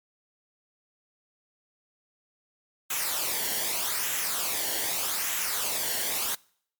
white noise with flanger, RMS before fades -29 dBFS, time 2.9-6.35 s, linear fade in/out 5 ms, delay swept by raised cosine 0.21 to 0.81 ms, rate 0.82 Hz, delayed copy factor -0.6, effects noise-tail reverb RT60 0.6 s tail -25 dB re dry + MP3 96 kbps

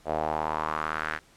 sawtooth tone with band-pass filter sweep, 77.78 Hz, D#2, in tune, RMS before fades -30 dBFS, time 0.05-1.2 s, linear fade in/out 50 ms, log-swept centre 640 to 1700 Hz, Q 3.2, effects pink hiss -58 dBFS RMS until 1.36 s + low-pass 10000 Hz 12 dB/octave

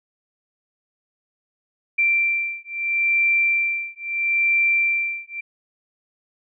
sine beating tone pair, 2354 / 2354.76 Hz, D7 / D7, +3 / +4 cents, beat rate 0.76 Hz, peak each -21 / -21 dBFS, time 1.98-5.41 s, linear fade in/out 10 ms, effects none

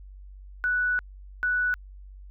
sine tone bursts at uneven times, 1480 Hz, F#6, in tune, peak -22 dBFS, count 2, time 0.64-0.99 / 1.43-1.74 s, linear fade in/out 0 ms, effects added 48 Hz sine -42 dBFS peak until 2.3 s

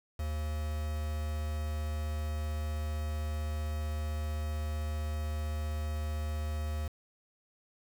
triangle tone with quantisation, 76.3 Hz, D#2, 33 cents flat, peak -30 dBFS, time 0.19-6.88 s, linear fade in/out 5 ms, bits 7, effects none

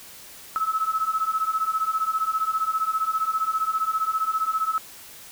sine beating tone pair, 1290 / 1305 Hz, E6 / E6, -38 / -18 cents, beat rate 15 Hz, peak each -26 / -24 dBFS, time 0.56-4.78 s, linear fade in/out 0 ms, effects white hiss -44 dBFS RMS until 5.31 s

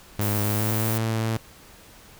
sawtooth tone with pitch glide, 103.9 to 112 Hz, G#2 to A2, +1 to +31 cents, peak -19 dBFS, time 0.19-1.37 s, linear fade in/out 0 ms, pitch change +130 cents, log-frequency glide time 0.44-0.89 s
violet noise, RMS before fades -30 dBFS, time 0.21-0.98 s, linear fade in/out 5 ms
effects pink hiss -49 dBFS RMS until 2.19 s

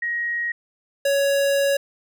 sine / square tone pair in turn, 1888 / 558.1 Hz, A#6 / C#5, +22 / +12 cents, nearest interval octave + major sixth, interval 2110 cents, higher first, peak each -22 / -18 dBFS, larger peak second, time 0.02-0.52 / 1.05-1.77 s, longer second, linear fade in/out 5 ms, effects none

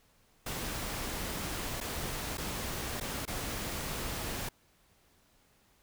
pink noise with dropouts, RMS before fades -37 dBFS, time 0.46-4.49 s, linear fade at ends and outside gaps 5 ms, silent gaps 1.804-1.81 / 2.373-2.379 / 3.001-3.009 / 3.254-3.276 s, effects pink hiss -67 dBFS RMS until 5.82 s

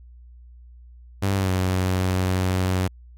sawtooth tone with pitch glide, 98 to 92.66 Hz, G2 to F#2, 0 to +3 cents, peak -16 dBFS, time 1.22-2.88 s, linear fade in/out 10 ms, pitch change -97 cents, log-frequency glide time 1.36-1.51 s, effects added 60 Hz sine -43 dBFS peak until 3.17 s + AAC 64 kbps

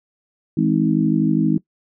harmonic tone with a mistuned harmonic, 52.4 Hz, G#1, 16 cents sharp, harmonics 3 / 4 / 5 / 6, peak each -20 / -20 / -20 / -20 dBFS, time 0.57-1.58 s, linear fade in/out 5 ms, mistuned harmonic 3, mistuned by +56 cents, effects noise-tail reverb RT60 0.1 s tail -20 dB re dry

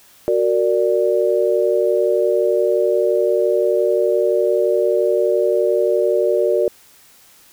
sine chord, Gb augmented, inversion none, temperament equal with one note detuned, 370 / 461.6 / 587.3 Hz, Gb4 / Bb4 / D5, 0 / -17 / 0 cents, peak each -18 dBFS, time 0.28-6.68 s, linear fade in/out 0 ms, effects white hiss -49 dBFS RMS until 7.52 s

